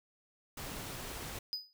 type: noise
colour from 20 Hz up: pink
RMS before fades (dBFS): -43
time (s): 0.57-1.39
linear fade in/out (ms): 5
type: tone with exponential decay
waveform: triangle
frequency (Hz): 4978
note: D#8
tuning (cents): 0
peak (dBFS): -30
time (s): 1.53-1.73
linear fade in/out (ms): 0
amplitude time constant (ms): 43
effects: none